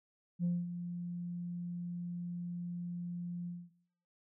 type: tone with ADSR envelope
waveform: sine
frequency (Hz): 174.61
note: F3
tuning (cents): 0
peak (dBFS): -27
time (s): 0.39-3.71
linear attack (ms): 53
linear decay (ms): 220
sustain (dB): -10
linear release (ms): 240
effects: noise-tail reverb RT60 0.8 s tail -22 dB re dry + tanh soft clip ceiling -27 dBFS